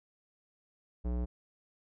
square tone with low-pass filter, 60.5 Hz, B1, 35 cents flat, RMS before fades -33 dBFS, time 1.04-1.26 s, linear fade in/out 20 ms, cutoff 590 Hz, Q 0.76, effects none

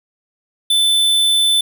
square tone, 3520 Hz, A7, in tune, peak -12 dBFS, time 0.7-1.61 s, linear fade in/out 5 ms, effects none

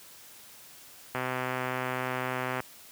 click train, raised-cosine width 0.5 ms, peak -16 dBFS, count 187, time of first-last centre 1.15-2.603 s, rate 128 Hz, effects white hiss -51 dBFS RMS until 2.91 s + high-pass 60 Hz 12 dB/octave

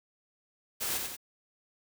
white noise with echo, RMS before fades -33 dBFS, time 0.8-0.99 s, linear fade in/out 20 ms, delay 89 ms, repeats 2, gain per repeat -4 dB, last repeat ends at 1.168 s, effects none

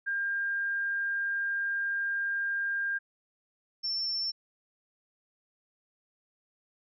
sine tone pair in turn, 1603 / 5392 Hz, G6 / E8, +38 / +38 cents, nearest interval octave + major sixth, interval 2100 cents, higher second, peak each -28 / -29 dBFS, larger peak first, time 0.06-2.99 / 3.83-4.32 s, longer first, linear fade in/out 20 ms, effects none

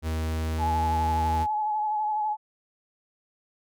45% pulse tone, 79.7 Hz, D#2, 42 cents sharp, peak -26 dBFS, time 0.02-1.47 s, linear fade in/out 50 ms
sine tone with vibrato, 851 Hz, G#5, 42 cents sharp, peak -24 dBFS, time 0.58-2.37 s, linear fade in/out 50 ms, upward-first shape triangle, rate 12 Hz, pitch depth 37 cents each way
effects none

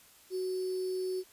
sine tone with sample-and-hold, 371.9 Hz, F#4, 9 cents sharp, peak -31 dBFS, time 0.3-1.24 s, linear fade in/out 50 ms, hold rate 4900 Hz, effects white hiss -59 dBFS RMS until 1.32 s + resampled to 32000 Hz

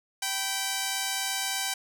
5% pulse tone pair together, 776.6 / 987.8 Hz, G5 / B5, -16 / 0 cents, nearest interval major third, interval 416 cents, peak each -17 / -23 dBFS, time 0.22-1.74 s, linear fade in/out 5 ms, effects none

